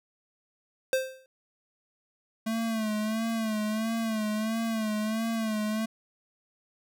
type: tone with exponential decay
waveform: square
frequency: 523.3 Hz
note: C5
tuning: in tune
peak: -21 dBFS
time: 0.93-1.26 s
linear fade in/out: 1 ms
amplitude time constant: 71 ms
type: tone with vibrato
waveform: square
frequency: 220 Hz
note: A3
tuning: in tune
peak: -28 dBFS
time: 2.46-5.86 s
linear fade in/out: 10 ms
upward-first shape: sine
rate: 1.5 Hz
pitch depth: 62 cents each way
effects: none